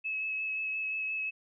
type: tone with vibrato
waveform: sine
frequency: 2585 Hz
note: E7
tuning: 34 cents flat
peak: -31 dBFS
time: 0.04-1.31 s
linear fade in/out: 20 ms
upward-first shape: sine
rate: 5.7 Hz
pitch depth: 14 cents each way
effects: none